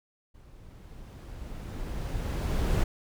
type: noise with level ramp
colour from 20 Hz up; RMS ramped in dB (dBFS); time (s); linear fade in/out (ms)
brown; -53 to -24; 0.34-2.84; 10
effects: none